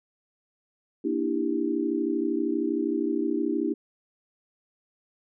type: chord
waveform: sine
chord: E half-diminished seventh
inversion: second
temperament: just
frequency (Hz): 237.3 / 296.7 / 329.6 / 395.6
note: Bb3 / D4 / E4 / G4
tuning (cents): +31 / +18 / 0 / +16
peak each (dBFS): -32 / -28 / -28 / -31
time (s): 1.04-3.74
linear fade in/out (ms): 10
effects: none